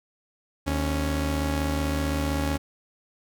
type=tone pair together; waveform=sawtooth; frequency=75.7 / 277.2 Hz; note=D#2 / C#4; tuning=-47 / 0 cents; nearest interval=octave + minor seventh; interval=2247 cents; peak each=-22 / -24 dBFS; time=0.66-2.58 s; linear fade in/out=20 ms; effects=none